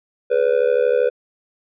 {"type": "tone with amplitude modulation", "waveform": "triangle", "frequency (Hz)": 493.9, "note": "B4", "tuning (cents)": 0, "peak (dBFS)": -8, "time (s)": [0.3, 1.1], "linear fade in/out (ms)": 20, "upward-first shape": "sine", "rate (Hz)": 72.8, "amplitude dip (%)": 95, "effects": ["resampled to 8000 Hz"]}